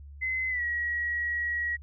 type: tone with pitch glide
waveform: sine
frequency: 2047 to 1909.9 Hz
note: C7 to A#6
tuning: -38 to +42 cents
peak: -27 dBFS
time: 0.21-1.77 s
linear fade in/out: 20 ms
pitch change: -120 cents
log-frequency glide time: 0.49-0.63 s
effects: added 71 Hz sine -43 dBFS peak until 1.82 s